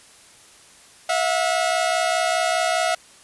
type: tone pair together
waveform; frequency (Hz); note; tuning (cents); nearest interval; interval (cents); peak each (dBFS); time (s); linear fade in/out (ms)
sawtooth; 655.1 / 720; E5 / F#5; -11 / -47; major second; 164; -18; 1.09-2.95; 5
effects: white hiss -49 dBFS RMS until 3.23 s + resampled to 24000 Hz